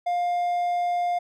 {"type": "tone", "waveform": "triangle", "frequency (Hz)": 705, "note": "F5", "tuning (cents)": 16, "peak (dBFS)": -20, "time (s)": [0.06, 1.19], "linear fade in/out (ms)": 10, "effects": []}